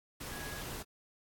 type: tone in noise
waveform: sine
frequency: 1661.2 Hz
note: G#6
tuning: in tune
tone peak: -47 dBFS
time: 0.31-0.62 s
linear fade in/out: 10 ms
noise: pink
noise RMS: -43 dBFS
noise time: 0.2-0.83 s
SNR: -7 dB
effects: AAC 64 kbps